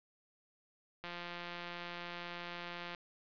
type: click train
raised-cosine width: 0.3 ms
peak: -28 dBFS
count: 333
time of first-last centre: 1.04-2.948 s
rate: 174 Hz
effects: resampled to 11025 Hz + 9-bit